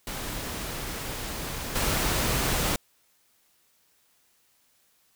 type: noise with level steps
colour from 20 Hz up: pink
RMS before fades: -34 / -26 dBFS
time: 0.07-2.76 s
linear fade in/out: 2 ms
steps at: 1.75 s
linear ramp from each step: 10 ms
effects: white hiss -66 dBFS RMS until 5.15 s